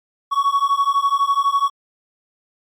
triangle beating tone pair, 1112 / 1124 Hz, C#6 / C#6, +5 / +24 cents, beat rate 12 Hz, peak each -16 dBFS, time 0.31-1.7 s, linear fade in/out 20 ms, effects MP3 96 kbps

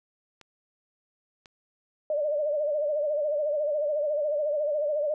clicks, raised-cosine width 0.2 ms, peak -31 dBFS, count 2, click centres 0.413 / 1.458 s
sine tone with vibrato, 595 Hz, D5, 22 cents sharp, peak -24 dBFS, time 2.1-5.14 s, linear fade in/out 2 ms, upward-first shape sine, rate 14 Hz, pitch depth 74 cents each way
effects none

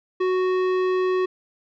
sine tone with tanh clipping, 370 Hz, F#4, in tune, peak -21 dBFS, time 0.2-1.26 s, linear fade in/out 10 ms, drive 15 dB, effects none

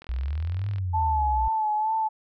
click train, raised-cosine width 0.3 ms, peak -29 dBFS, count 33, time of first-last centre 0.02-0.784 s, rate 41.9 Hz
sine exponential two-way sweep, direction up then down, 59.3 to 103.83 to 59.3 Hz, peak -25 dBFS, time 0.09-1.48 s, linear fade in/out 0 ms, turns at 0.69 s
sine tone with vibrato, 867 Hz, A5, 26 cents flat, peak -22 dBFS, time 0.93-2.09 s, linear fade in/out 20 ms, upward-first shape sine, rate 2.2 Hz, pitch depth 41 cents each way
effects none

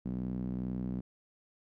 sawtooth tone with band-pass filter, 62.4 Hz, B1, 19 cents sharp, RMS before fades -36 dBFS, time 0.05-1.01 s, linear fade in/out 10 ms, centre 210 Hz, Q 3.2, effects none

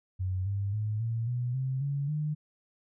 sine tone with pitch steps, 93 / 99.67 / 106.83 / 114.5 / 122.71 / 131.52 / 140.96 / 151.08 Hz, F#2 / G2 / G#2 / A#2 / B2 / C3 / C#3 / D3, +9 / +29 / +49 / -31 / -11 / +9 / +29 / +49 cents, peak -28 dBFS, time 0.19-2.35 s, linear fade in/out 20 ms, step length 270 ms, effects none

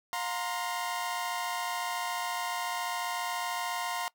sawtooth chord, F suspended fourth, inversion none, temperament equal with one note detuned, 711.1 / 932.3 / 1046.5 Hz, F5 / Bb5 / C6, +31 / 0 / 0 cents, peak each -33 / -32 / -33 dBFS, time 0.13-4.08 s, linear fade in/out 0 ms, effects noise-tail reverb RT60 0.1 s tail -21 dB re dry

